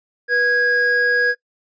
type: tone pair together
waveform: triangle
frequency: 488.5 / 1649.8 Hz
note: B4 / G#6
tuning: -19 / -12 cents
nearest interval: octave + major sixth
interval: 2107 cents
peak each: -20 / -13 dBFS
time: 0.28-1.35 s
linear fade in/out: 50 ms
effects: noise-tail reverb RT60 0.1 s tail -20 dB re dry + resampled to 16000 Hz